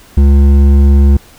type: tone with hard clipping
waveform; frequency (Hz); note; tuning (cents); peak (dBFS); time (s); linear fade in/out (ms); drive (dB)
sine; 69.9; C#2; +15; -5; 0.17-1.17; 5; 9
effects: pink hiss -41 dBFS RMS until 1.38 s